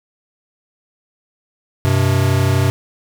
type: tone pair together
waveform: square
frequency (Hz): 96.04 / 128.2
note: G2 / C3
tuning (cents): -35 / -35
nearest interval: perfect fourth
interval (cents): 500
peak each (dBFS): -16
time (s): 1.85-2.7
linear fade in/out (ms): 0
effects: none